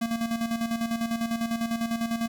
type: tone with tremolo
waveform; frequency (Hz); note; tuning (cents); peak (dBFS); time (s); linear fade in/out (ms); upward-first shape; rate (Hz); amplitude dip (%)
square; 230; A#3; -23; -25; 0.01-2.28; 10; square; 10; 60
effects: none